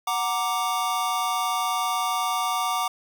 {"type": "chord", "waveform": "square", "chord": "Gb augmented", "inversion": "none", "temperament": "equal", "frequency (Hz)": [740, 932.3, 1174.7], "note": ["Gb5", "Bb5", "D6"], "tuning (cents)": [0, 0, 0], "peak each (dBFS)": [-29, -30, -27], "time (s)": [0.07, 2.88], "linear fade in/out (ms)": 5, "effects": []}